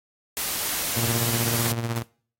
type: noise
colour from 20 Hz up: white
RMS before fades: -27 dBFS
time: 0.37-1.72 s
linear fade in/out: 0 ms
type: tone with tremolo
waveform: sawtooth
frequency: 116.5 Hz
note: A#2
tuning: 1 cent flat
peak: -19 dBFS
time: 0.96-2.03 s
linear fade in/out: 10 ms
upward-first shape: triangle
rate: 16 Hz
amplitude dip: 65%
type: noise with exponential decay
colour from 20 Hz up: white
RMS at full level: -34 dBFS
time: 1.96-2.09 s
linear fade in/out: 0 ms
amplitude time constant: 27 ms
effects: noise-tail reverb RT60 0.5 s tail -25 dB re dry + AAC 48 kbps